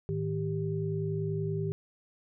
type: tone cluster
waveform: sine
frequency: 107.1 / 157.6 / 393.7 Hz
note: A2 / D#3 / G4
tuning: -46 / +23 / +8 cents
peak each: -35 / -32 / -34 dBFS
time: 0.09-1.72 s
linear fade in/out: 0 ms
effects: none